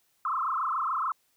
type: tone with frequency modulation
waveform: sine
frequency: 1189 Hz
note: D6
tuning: 21 cents sharp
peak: -26 dBFS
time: 0.25-1.12 s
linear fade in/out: 2 ms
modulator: 27 Hz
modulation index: 5.9
effects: white hiss -70 dBFS RMS until 1.36 s